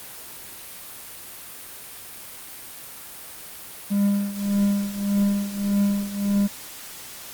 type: tone with tremolo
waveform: triangle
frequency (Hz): 201.4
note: G3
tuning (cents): +47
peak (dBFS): -14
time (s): 3.9-6.48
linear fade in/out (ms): 20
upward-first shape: triangle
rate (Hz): 1.7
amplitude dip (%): 85
effects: white hiss -39 dBFS RMS until 7.33 s + Opus 32 kbps